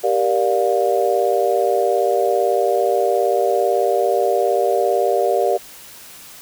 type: chord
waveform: sine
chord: G minor seventh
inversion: none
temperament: just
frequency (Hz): 392 / 470.4 / 588 / 705.6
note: G4 / Bb4 / D5 / F5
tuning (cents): 0 / +16 / +2 / +18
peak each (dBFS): -20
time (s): 0.03-5.58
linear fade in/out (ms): 20
effects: white hiss -40 dBFS RMS until 6.41 s